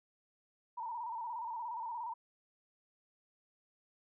sine tone with vibrato, 932.3 Hz, A#5, in tune, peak -38 dBFS, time 0.77-2.14 s, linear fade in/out 10 ms, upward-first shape square, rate 17 Hz, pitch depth 65 cents each way, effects none

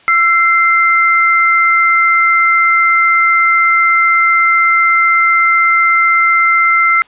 sine tone pair together, 1342 / 2082 Hz, E6 / C7, +31 / -9 cents, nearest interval minor sixth, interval 760 cents, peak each -10 dBFS, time 0.08-7.02 s, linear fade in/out 0 ms, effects white hiss -45 dBFS RMS until 7.07 s + resampled to 8000 Hz

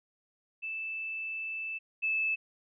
sine tone pair in turn, 2637 / 2619 Hz, E7 / E7, 0 / -12 cents, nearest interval unison, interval 12 cents, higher first, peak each -34 / -27 dBFS, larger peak second, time 0.62-1.79 / 2.02-2.36 s, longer first, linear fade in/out 20 ms, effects none

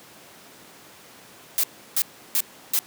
blue noise bursts, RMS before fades -21 dBFS, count 4, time 1.58-2.79 s, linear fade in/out 0 ms, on 55 ms, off 330 ms, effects pink hiss -47 dBFS RMS until 2.86 s + high-pass 200 Hz 12 dB/octave

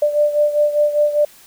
sine beating tone pair, 591 / 596 Hz, D5 / D5, +11 / +25 cents, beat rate 5 Hz, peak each -14 / -19 dBFS, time 0.02-1.25 s, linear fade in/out 5 ms, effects white hiss -46 dBFS RMS until 1.46 s

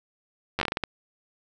slowing click train, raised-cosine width 0.3 ms, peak -10 dBFS, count 9, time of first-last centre 0.59-0.838 s, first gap 10 ms, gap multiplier 1.31, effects none

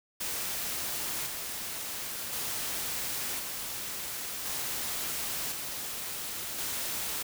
white noise with tremolo, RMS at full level -34 dBFS, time 0.2-7.23 s, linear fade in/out 10 ms, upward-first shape square, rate 0.47 Hz, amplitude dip 30%, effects none

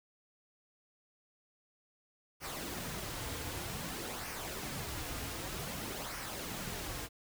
pink noise with flanger, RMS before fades -41 dBFS, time 2.4-7.09 s, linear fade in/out 50 ms, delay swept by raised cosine 0.26 to 5.36 ms, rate 0.53 Hz, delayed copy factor -0.5, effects none

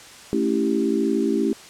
sine chord, A dominant seventh, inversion none, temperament equal, 220 / 277.2 / 329.6 / 392 Hz, A3 / C#4 / E4 / G4, 0 / 0 / 0 / 0 cents, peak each -24 dBFS, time 0.33-1.53 s, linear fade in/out 0 ms, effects white hiss -43 dBFS RMS until 1.69 s + low-pass 8000 Hz 12 dB/octave

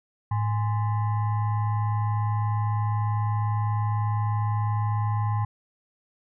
sine tone with frequency modulation, 107.1 Hz, A2, 46 cents flat, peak -22 dBFS, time 0.31-5.45 s, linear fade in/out 5 ms, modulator 932 Hz, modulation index 0.54, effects none

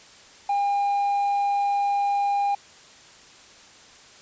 sine tone with hard clipping, 806 Hz, G5, 48 cents sharp, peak -21 dBFS, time 0.49-2.55 s, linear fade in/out 5 ms, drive 2 dB, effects white hiss -49 dBFS RMS until 4.21 s + resampled to 16000 Hz

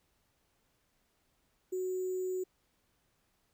sine tone with sample-and-hold, 370 Hz, F#4, in tune, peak -32 dBFS, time 1.72-2.44 s, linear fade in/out 10 ms, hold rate 7350 Hz, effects pink hiss -75 dBFS RMS until 3.53 s

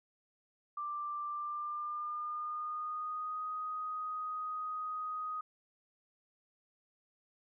sine tone with pitch glide, 1180 to 1249.4 Hz, D6 to D#6, +8 to +7 cents, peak -36 dBFS, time 0.77-5.41 s, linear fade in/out 5 ms, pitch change +99 cents, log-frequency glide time 1.28-3.43 s, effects none

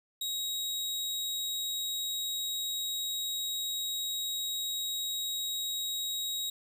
sawtooth tone, 3803 Hz, A#7, 34 cents sharp, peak -29 dBFS, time 0.21-6.5 s, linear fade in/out 5 ms, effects none

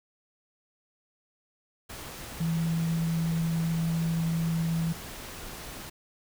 sine tone in noise, 164.81 Hz, E3, in tune, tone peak -25 dBFS, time 2.4-4.93 s, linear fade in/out 10 ms, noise pink, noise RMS -41 dBFS, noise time 1.89-5.9 s, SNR +13 dB, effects none

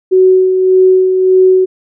sine tone with tremolo, 373.4 Hz, F#4, 16 cents sharp, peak -3 dBFS, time 0.11-1.66 s, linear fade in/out 20 ms, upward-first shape sine, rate 1.7 Hz, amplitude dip 45%, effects none

